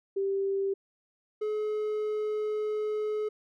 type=tone pair in turn; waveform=sine / triangle; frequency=392 / 425.9 Hz; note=G4 / G#4; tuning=0 / +44 cents; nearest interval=minor second; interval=144 cents; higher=second; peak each=-26 dBFS; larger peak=neither; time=0.16-0.74 / 1.41-3.29 s; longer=second; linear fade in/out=10 ms; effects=none